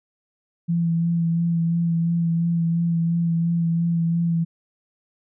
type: tone with vibrato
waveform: sine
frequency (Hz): 168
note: E3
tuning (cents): +33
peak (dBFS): -18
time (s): 0.68-4.45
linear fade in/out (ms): 20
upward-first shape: sine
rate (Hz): 2.9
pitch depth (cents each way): 20
effects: none

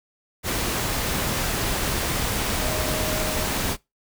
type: tone in noise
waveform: sine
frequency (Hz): 622.3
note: D#5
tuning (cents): 0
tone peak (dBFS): -31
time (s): 2.58-3.48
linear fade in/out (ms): 50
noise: pink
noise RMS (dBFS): -25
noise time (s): 0.43-3.77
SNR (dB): -9
effects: noise-tail reverb RT60 0.2 s tail -22 dB re dry

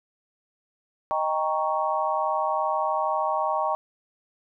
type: chord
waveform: sine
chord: Eb dominant seventh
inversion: none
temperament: equal with one note detuned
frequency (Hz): 622.3 / 789.9 / 932.3 / 1108.7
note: Eb5 / G5 / Bb5 / Db6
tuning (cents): 0 / +13 / 0 / 0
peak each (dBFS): -28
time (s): 1.11-3.75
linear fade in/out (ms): 0
effects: none

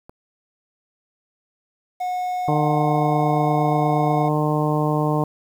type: click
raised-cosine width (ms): 1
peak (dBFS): -26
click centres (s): 0.095
type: tone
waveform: triangle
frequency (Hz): 728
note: F#5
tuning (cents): -28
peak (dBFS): -20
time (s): 2-4.29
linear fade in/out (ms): 10
type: harmonic tone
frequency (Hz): 151.3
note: D#3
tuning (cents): -48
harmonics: 1 / 2 / 3 / 4 / 5 / 6 / 7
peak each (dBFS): -21 / -24 / -26 / -27 / -28 / -29 / -29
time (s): 2.48-5.24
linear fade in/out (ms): 2
effects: 8-bit

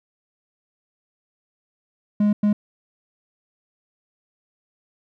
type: tone bursts at uneven times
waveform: triangle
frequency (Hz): 207.7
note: G#3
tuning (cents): 0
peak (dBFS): -13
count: 2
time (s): 2.2-2.33 / 2.43-2.53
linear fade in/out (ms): 5
effects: none

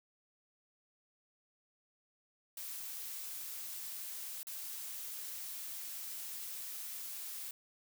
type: noise with dropouts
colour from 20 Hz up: blue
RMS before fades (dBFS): -44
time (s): 2.57-7.51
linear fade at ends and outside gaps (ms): 2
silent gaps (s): 4.431-4.469
effects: none

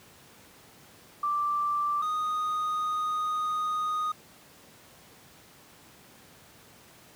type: tone pair in turn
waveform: sine / triangle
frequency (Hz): 1174.7 / 1239.9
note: D6 / D#6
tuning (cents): 0 / -6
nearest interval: minor second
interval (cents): 94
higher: second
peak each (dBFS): -25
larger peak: neither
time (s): 1.23-2.02 / 2.02-4.12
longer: second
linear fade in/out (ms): 5
effects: pink hiss -54 dBFS RMS until 7.15 s + high-pass 100 Hz 12 dB/octave

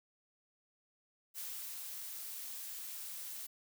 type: noise with ADSR envelope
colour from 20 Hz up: blue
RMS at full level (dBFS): -43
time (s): 1.34-3.47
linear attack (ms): 43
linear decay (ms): 370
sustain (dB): -2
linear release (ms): 11
effects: none

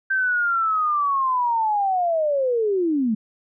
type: linear sweep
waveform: sine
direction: down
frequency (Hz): 1568 to 207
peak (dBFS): -18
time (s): 0.1-3.15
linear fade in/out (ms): 10
effects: none

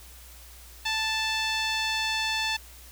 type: tone with low-pass filter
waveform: 5% pulse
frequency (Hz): 880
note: A5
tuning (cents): 0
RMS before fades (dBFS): -28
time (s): 0.85-2.57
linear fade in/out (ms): 10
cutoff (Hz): 3700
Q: 1.2
effects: added 60 Hz sine -48 dBFS peak until 2.91 s + white hiss -50 dBFS RMS until 2.91 s

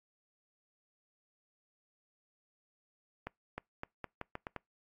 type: accelerating click train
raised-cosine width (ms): 0.5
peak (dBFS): -24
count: 8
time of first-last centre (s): 3.27-4.563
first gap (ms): 310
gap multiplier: 0.82
effects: noise-tail reverb RT60 0.2 s tail -26 dB re dry + AAC 64 kbps

